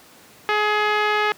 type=tone with low-pass filter; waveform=5% pulse; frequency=421.3 Hz; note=G#4; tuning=25 cents sharp; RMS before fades=-20 dBFS; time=0.49-1.32 s; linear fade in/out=0 ms; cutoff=1900 Hz; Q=0.87; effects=pink hiss -48 dBFS RMS until 1.37 s + high-pass 150 Hz 12 dB/octave